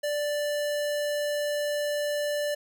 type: tone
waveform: square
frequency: 587.3 Hz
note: D5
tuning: in tune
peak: -27 dBFS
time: 0.03-2.55 s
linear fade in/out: 10 ms
effects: none